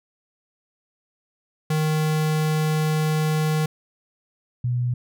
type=tone pair in turn; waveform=square / sine; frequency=155.2 / 122.79 Hz; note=D#3 / B2; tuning=-4 / -10 cents; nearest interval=major third; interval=406 cents; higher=first; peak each=-20 dBFS; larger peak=neither; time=1.7-3.66 / 4.64-4.94 s; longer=first; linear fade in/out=5 ms; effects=none